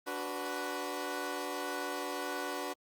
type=chord; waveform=15% pulse; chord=B minor; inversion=first; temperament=equal with one note detuned; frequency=290.1 / 370 / 493.9 Hz; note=D4 / F#4 / B4; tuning=-21 / 0 / 0 cents; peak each=-34 / -33 / -34 dBFS; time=0.06-2.74 s; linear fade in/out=20 ms; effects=Opus 32 kbps